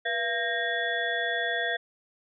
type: tone cluster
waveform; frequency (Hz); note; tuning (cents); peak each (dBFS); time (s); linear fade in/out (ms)
sine; 484.4 / 684 / 1606 / 1862 / 3428; B4 / F5 / G6 / A#6 / A7; -34 / -36 / +41 / -2 / -46; -35 / -32 / -32 / -30 / -35; 0.05-1.77; 10
effects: none